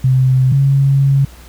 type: tone pair in turn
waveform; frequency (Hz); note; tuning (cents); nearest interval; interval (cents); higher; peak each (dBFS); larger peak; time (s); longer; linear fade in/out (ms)
sine; 130 / 137.73; C3 / C#3; -11 / -11; minor second; 100; second; -8; neither; 0.04-0.52 / 0.52-1.25; second; 5
effects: added 60 Hz sine -36 dBFS peak until 1.48 s + pink hiss -42 dBFS RMS until 1.48 s